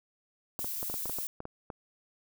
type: noise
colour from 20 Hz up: violet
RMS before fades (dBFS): -36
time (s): 0.59-1.27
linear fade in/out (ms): 0
type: clicks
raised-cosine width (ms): 1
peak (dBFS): -25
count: 11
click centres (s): 0.592 / 0.645 / 0.829 / 0.899 / 0.941 / 1.057 / 1.096 / 1.186 / 1.404 / 1.454 / 1.702
effects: none